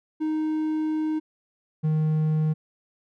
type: tone pair in turn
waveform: triangle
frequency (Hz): 311.1 / 155.55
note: D#4 / D#3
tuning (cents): 0 / 0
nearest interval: octave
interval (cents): 1200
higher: first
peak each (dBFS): -21 / -18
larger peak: second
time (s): 0.2-1.2 / 1.83-2.54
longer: first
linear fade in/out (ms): 20
effects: none